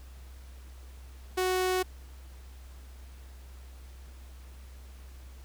sawtooth tone, 369.8 Hz, F#4, 1 cent flat, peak -22 dBFS, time 1.37-1.83 s, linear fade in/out 10 ms, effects added 64 Hz sine -45 dBFS peak until 5.44 s + pink hiss -58 dBFS RMS until 5.44 s

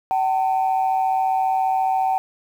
sine tone pair together, 762 / 896.6 Hz, G5 / A5, -49 / +32 cents, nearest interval minor third, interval 281 cents, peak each -17 / -23 dBFS, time 0.11-2.18 s, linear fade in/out 0 ms, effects tanh soft clip ceiling -12 dBFS + 8-bit

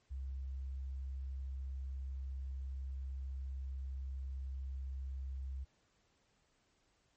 sine tone, 66.5 Hz, C2, 29 cents sharp, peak -39 dBFS, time 0.1-5.65 s, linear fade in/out 20 ms, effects pink hiss -75 dBFS RMS until 7.16 s + MP3 32 kbps

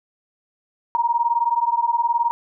sine beating tone pair, 932.3 / 951.3 Hz, A#5 / A#5, 0 / +35 cents, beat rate 19 Hz, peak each -20 dBFS, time 0.95-2.31 s, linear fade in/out 0 ms, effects none

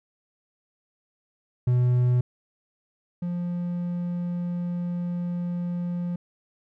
triangle tone pair in turn, 123.9 / 175.22 Hz, B2 / F3, +6 / +6 cents, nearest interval tritone, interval 600 cents, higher second, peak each -16 / -24 dBFS, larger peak first, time 1.67-2.21 / 3.22-6.16 s, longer second, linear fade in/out 5 ms, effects none

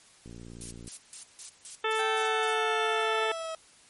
click train, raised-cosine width 3 ms, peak -33 dBFS, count 37, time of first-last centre 0.26-0.879 s, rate 58.2 Hz
violet noise bursts, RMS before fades -36 dBFS, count 8, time 0.61-2.53 s, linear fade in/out 0 ms, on 100 ms, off 160 ms
harmonic tone, 440 Hz, A4, in tune, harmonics 1 / 2 / 3 / 4 / 5 / 6 / 7 / 8, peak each -30 / -33 / -32 / -34 / -39 / -37 / -41 / -38 dBFS, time 1.84-3.32 s, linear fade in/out 5 ms
30% pulse exponential sweep, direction down, 784 to 642 Hz, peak -31 dBFS, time 1.99-3.55 s, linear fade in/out 2 ms
effects white hiss -57 dBFS RMS until 3.89 s + MP3 48 kbps

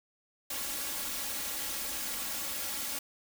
white noise with comb filter, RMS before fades -36 dBFS, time 0.5-2.99 s, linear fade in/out 5 ms, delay 3.6 ms, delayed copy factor +1, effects none

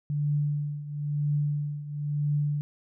sine tone with tremolo, 146.7 Hz, D3, 2 cents flat, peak -22 dBFS, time 0.1-2.61 s, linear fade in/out 0 ms, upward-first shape triangle, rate 1 Hz, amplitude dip 80%, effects none

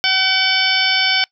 harmonic tone with a mistuned harmonic, 759 Hz, F#5, 44 cents sharp, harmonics 1 / 2 / 3 / 4 / 5 / 6 / 7, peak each -25 / -21 / -19 / -19 / -24 / -22 / -21 dBFS, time 0.04-1.24 s, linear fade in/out 0 ms, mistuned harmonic 5, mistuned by -120 cents, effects noise-tail reverb RT60 0.1 s tail -24 dB re dry

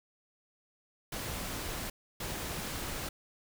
pink noise bursts at uneven times, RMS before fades -38 dBFS, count 2, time 1.12-1.9 / 2.2-3.09 s, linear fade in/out 5 ms, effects none

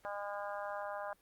harmonic tone, 203.2 Hz, G#3, 38 cents flat, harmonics 3 / 4 / 5 / 6 / 7 / 8, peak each -42 / -44 / -46 / -48 / -49 / -50 dBFS, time 0.05-1.13 s, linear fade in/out 0 ms, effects pink hiss -70 dBFS RMS until 1.21 s + Opus 48 kbps

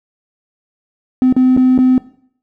triangle tone with dropouts, 256.2 Hz, C4, 36 cents flat, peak -4 dBFS, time 1.22-1.98 s, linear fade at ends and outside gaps 1 ms, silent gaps 1.326-1.365 / 1.566-1.574 / 1.778-1.788 s, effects noise-tail reverb RT60 0.6 s tail -20 dB re dry + tanh soft clip ceiling -3 dBFS

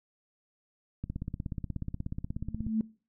click train, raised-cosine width 5 ms, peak -22 dBFS, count 28, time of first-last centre 1.04-2.667 s, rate 16.6 Hz
sine tone with exponential growth, 220 Hz, A3, in tune, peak -23 dBFS, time 2.3-2.81 s, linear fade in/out 2 ms, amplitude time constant 110 ms
effects noise-tail reverb RT60 0.4 s tail -22 dB re dry

